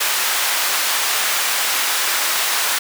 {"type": "high-pass noise", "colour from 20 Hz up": "pink", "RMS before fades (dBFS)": -19, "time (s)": [0, 2.79], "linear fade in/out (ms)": 10, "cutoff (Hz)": 1100, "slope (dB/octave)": 12, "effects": []}